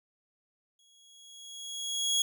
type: tone with exponential growth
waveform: 25% pulse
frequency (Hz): 3322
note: G#7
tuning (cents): 0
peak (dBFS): -20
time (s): 0.79-2.22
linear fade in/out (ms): 2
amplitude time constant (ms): 310
effects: none